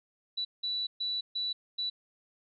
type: tone bursts at uneven times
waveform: sine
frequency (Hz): 3951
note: B7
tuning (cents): 0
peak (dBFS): -30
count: 5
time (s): 0.37-0.45 / 0.63-0.87 / 1-1.21 / 1.35-1.53 / 1.78-1.9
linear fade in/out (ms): 10
effects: none